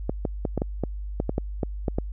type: clicks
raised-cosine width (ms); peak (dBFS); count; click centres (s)
2; -11; 12; 0.095 / 0.252 / 0.452 / 0.577 / 0.619 / 0.837 / 1.201 / 1.294 / 1.381 / 1.632 / 1.882 / 1.985
effects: added 50 Hz sine -30 dBFS peak until 2.12 s